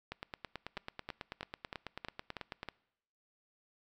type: two click trains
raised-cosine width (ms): 0.3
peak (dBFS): -24 / -24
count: 7 / 24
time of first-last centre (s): 0.77-2.687 / 0.12-2.631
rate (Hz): 3.13 / 9.16
effects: noise-tail reverb RT60 0.8 s tail -23 dB re dry